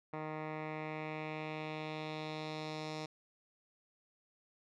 10% pulse tone with low-pass filter sweep, 155.1 Hz, D#3, 5 cents flat, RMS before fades -42 dBFS, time 0.13-3.06 s, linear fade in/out 5 ms, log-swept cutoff 1600 to 5200 Hz, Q 2, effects none

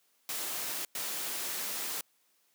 white noise bursts at uneven times, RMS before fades -36 dBFS, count 2, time 0.29-0.85 / 0.95-2.01 s, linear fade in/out 2 ms, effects white hiss -71 dBFS RMS until 2.54 s + high-pass 200 Hz 12 dB/octave

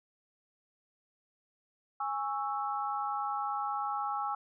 sine chord, C# minor, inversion second, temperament equal with one note detuned, 824.9 / 1108.7 / 1318.5 Hz, G#5 / C#6 / E6, -12 / 0 / 0 cents, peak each -34 / -38 / -36 dBFS, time 2-4.35 s, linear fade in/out 5 ms, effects none

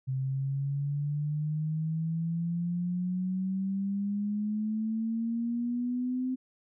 sine exponential sweep, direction up, 130.7 to 258.6 Hz, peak -28 dBFS, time 0.07-6.36 s, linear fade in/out 20 ms, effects none

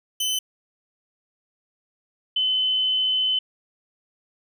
sawtooth / sine tone pair in turn, 3038 / 3038 Hz, F#7 / F#7, +45 / +45 cents, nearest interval unison, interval 0 cents, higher neither, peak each -19 dBFS, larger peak neither, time 0.2-0.39 / 2.36-3.39 s, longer second, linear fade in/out 5 ms, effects none

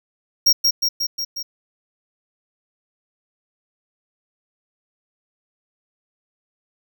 square tone with echo, 5588 Hz, F8, in tune, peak -11 dBFS, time 0.46-0.53 s, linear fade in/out 10 ms, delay 180 ms, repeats 5, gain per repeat -3 dB, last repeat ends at 1.43 s, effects none

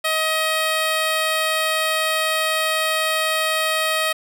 10% pulse tone, 632 Hz, D#5, 27 cents sharp, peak -10 dBFS, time 0.04-4.13 s, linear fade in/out 10 ms, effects none

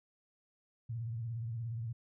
sine tone with vibrato, 115.3 Hz, A#2, 19 cents flat, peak -36 dBFS, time 0.89-1.93 s, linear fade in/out 10 ms, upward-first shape sine, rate 17 Hz, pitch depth 95 cents each way, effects none

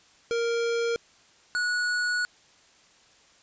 square tone pair in turn, 466.2 / 1463.1 Hz, A#4 / F#6, 0 / -20 cents, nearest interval octave + minor sixth, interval 1980 cents, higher second, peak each -25 dBFS, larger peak neither, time 0.31-0.96 / 1.55-2.25 s, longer second, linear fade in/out 0 ms, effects white hiss -58 dBFS RMS until 3.42 s + resampled to 16000 Hz

